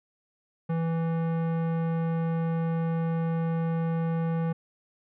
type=tone with tanh clipping; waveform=sine; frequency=164.81 Hz; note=E3; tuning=in tune; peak=-27 dBFS; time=0.69-4.53 s; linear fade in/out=10 ms; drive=17 dB; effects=none